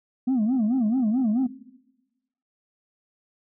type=tone with vibrato; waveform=sine; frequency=236.3 Hz; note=A#3; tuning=24 cents sharp; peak=-17 dBFS; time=0.27-1.47 s; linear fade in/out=10 ms; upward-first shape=sine; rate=4.6 Hz; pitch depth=220 cents each way; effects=noise-tail reverb RT60 1.0 s tail -18 dB re dry + tanh soft clip ceiling -18 dBFS